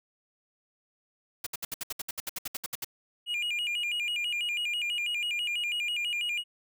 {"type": "noise bursts", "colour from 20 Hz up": "white", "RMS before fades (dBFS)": -34, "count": 16, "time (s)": [1.44, 2.846], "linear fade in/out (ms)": 5, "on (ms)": 26, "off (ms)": 66}
{"type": "tone with vibrato", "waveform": "triangle", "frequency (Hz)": 2637, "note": "E7", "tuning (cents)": 0, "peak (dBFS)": -27, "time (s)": [3.26, 6.44], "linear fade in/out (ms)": 50, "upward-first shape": "square", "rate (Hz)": 6.1, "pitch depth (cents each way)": 160}
{"effects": []}